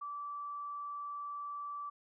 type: tone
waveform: sine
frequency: 1160 Hz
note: D6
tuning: 22 cents flat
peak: -39 dBFS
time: 0.01-1.9 s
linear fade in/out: 10 ms
effects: none